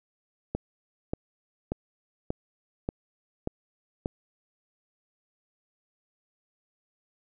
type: click train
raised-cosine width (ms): 2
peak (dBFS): -15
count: 7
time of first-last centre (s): 0.55-4.059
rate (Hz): 1.71
effects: none